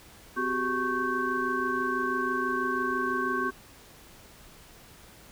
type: tone cluster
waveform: sine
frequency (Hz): 255.4 / 373.3 / 399.4 / 1103 / 1550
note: C4 / F#4 / G4 / C#6 / G6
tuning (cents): -42 / +15 / +32 / -9 / -20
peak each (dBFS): -34 / -33 / -37 / -30 / -31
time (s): 0.36-3.51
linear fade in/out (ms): 20
effects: pink hiss -52 dBFS RMS until 5.31 s